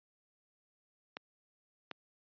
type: clicks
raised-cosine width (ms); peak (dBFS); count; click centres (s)
0.3; -24; 2; 1.169 / 1.913
effects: high-pass 200 Hz 12 dB/octave + resampled to 11025 Hz